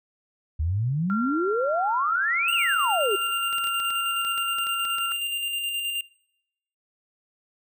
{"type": "exponential two-way sweep", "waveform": "sine", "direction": "up then down", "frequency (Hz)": [73, 2935, 367.9], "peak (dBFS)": -22, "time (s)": [0.59, 3.16], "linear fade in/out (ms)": 10, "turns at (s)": 2.54}
{"type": "tone with pitch glide", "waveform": "sine", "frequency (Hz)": [1376, 1366.5], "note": ["F6", "F6"], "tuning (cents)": [-26, -38], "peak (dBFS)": -27, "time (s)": [1.1, 5.12], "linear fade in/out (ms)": 0, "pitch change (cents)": -12, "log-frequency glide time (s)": [1.92, 4.67]}
{"type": "tone with tremolo", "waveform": "square", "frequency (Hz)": 2794, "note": "F7", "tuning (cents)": 0, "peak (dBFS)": -26, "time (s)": [2.48, 6.01], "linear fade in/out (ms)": 2, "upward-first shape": "square", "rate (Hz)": 9.5, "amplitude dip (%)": 30}
{"type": "clicks", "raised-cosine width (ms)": 0.2, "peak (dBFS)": -23, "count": 12, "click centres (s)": [3.528, 3.583, 3.642, 3.672, 3.801, 3.905, 4.249, 4.379, 4.585, 4.669, 4.852, 4.984]}
{"effects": ["noise-tail reverb RT60 0.8 s tail -22 dB re dry"]}